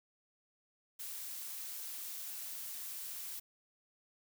blue noise, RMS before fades -44 dBFS, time 0.99-3.4 s, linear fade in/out 10 ms, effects none

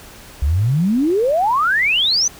sine exponential sweep, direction up, 64.7 to 6260 Hz, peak -13 dBFS, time 0.42-2.28 s, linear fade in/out 5 ms, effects pink hiss -40 dBFS RMS until 2.39 s

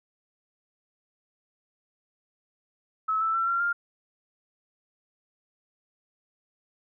sine tone with pitch steps, 1295 / 1320.7 / 1346.9 / 1373.6 / 1400.8 Hz, E6 / E6 / E6 / F6 / F6, -31 / +3 / +37 / -29 / +5 cents, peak -23 dBFS, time 3.08-3.73 s, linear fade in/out 10 ms, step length 130 ms, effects none

